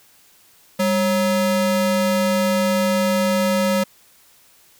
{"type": "ring-modulated tone", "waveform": "square", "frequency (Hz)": 372.9, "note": "F#4", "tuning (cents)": 14, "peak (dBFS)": -14, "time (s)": [0.79, 3.84], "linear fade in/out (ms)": 10, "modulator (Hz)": 173, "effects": ["white hiss -53 dBFS RMS until 4.79 s"]}